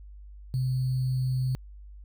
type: tone with sample-and-hold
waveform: sine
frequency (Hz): 129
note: C3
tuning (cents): -24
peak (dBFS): -24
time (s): 0.54-1.55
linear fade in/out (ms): 0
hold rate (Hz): 4410
effects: added 50 Hz sine -43 dBFS peak until 2.04 s